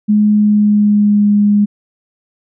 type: tone with pitch glide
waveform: sine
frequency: 210 to 206 Hz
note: G#3 to G#3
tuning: +19 to -14 cents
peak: -7 dBFS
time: 0.08-1.66 s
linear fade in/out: 20 ms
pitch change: -33 cents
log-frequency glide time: 0.31-1.29 s
effects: none